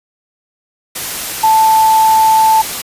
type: tone in noise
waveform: sine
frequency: 880 Hz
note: A5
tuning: in tune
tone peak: -6 dBFS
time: 1.43-2.62 s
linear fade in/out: 10 ms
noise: white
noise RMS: -21 dBFS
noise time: 0.95-2.82 s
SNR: +12 dB
effects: resampled to 32000 Hz